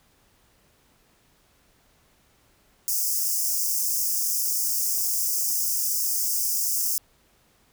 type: high-pass noise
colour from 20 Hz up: white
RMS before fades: -25 dBFS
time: 2.88-6.98 s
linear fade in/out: 0 ms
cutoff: 5000 Hz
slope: 96 dB/octave
effects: pink hiss -62 dBFS RMS until 7.72 s